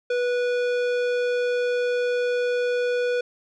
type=tone with tanh clipping; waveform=sine; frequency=490 Hz; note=B4; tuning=14 cents flat; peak=-23 dBFS; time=0.1-3.21 s; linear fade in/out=5 ms; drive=16 dB; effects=none